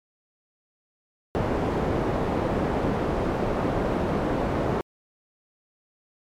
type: low-pass noise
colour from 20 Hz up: white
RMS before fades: -25 dBFS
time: 1.35-4.81 s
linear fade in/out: 0 ms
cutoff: 580 Hz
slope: 12 dB/octave
effects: MP3 96 kbps